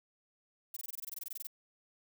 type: noise bursts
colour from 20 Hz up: violet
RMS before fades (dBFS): -41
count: 16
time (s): 0.74-1.471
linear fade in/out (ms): 5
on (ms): 26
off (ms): 21
effects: none